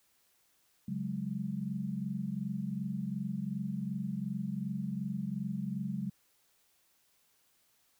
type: chord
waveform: sine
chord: C# suspended fourth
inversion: none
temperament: equal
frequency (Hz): 138.59 / 185 / 207.7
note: C#3 / F#3 / G#3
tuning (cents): 0 / 0 / 0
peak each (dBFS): -40 / -37 / -37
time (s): 0.88-6.1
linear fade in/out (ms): 5
effects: white hiss -71 dBFS RMS until 7.99 s